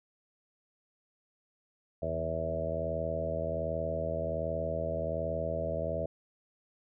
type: harmonic tone with a mistuned harmonic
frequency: 81.3 Hz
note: E2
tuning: 23 cents flat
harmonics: 1 / 2 / 3 / 4 / 5 / 6 / 7 / 8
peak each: -39 / -40 / -45 / -46 / -45 / -40 / -36 / -35 dBFS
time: 2.02-6.06 s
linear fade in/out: 5 ms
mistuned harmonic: 2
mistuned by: -31 cents
effects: none